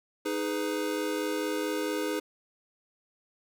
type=chord; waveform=square; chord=G# minor; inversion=second; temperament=equal with one note detuned; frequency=311.1 / 415.3 / 499.9 Hz; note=D#4 / G#4 / B4; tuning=0 / 0 / +21 cents; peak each=-33 / -34 / -35 dBFS; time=0.25-2.2 s; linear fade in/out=10 ms; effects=none